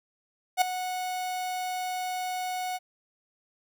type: tone with ADSR envelope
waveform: 45% pulse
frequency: 735 Hz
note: F#5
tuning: 12 cents flat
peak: -17 dBFS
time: 0.57-2.79 s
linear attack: 46 ms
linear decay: 5 ms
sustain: -13 dB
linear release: 33 ms
effects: none